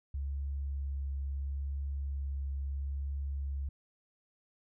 sine tone with vibrato, 69.3 Hz, C#2, in tune, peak -33 dBFS, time 0.14-3.69 s, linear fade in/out 5 ms, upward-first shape triangle, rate 0.74 Hz, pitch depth 13 cents each way, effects none

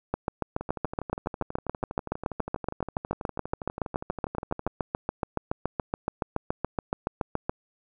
two click trains, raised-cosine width 1 ms, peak -20 / -12 dBFS, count 51 / 53, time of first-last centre 0.61-4.675 / 0.14-7.495 s, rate 12.3 / 7.07 Hz, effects none

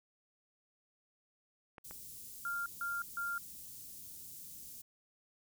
clicks, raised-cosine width 0.5 ms, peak -34 / -34 dBFS, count 2, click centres 1.782 / 1.91 s
white band-stop noise, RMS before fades -50 dBFS, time 1.84-4.82 s, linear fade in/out 10 ms, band 230 to 6900 Hz, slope 12 dB/octave
sine tone bursts, 1395 Hz, F6, 2 cents flat, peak -35 dBFS, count 3, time 2.45-3.38 s, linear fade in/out 2 ms, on 210 ms, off 150 ms
effects none

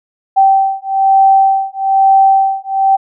sine beating tone pair, 776 / 777.1 Hz, G5 / G5, -18 / -15 cents, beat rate 1.1 Hz, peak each -10 dBFS, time 0.36-2.97 s, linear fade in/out 20 ms, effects none

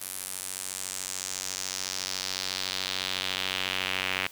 sawtooth tone with band-pass filter sweep, 93.9 Hz, F#2, 26 cents sharp, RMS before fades -33 dBFS, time 0.01-4.27 s, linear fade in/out 0 ms, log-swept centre 11000 to 2500 Hz, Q 2.2, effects white hiss -50 dBFS RMS until 4.31 s

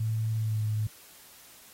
sine tone with pitch glide, 111 to 107.72 Hz, A2 to A2, +16 to -36 cents, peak -26 dBFS, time 0-0.87 s, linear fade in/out 5 ms, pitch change -52 cents, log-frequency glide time 0.36-0.62 s, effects white hiss -53 dBFS RMS until 1.73 s + AAC 48 kbps

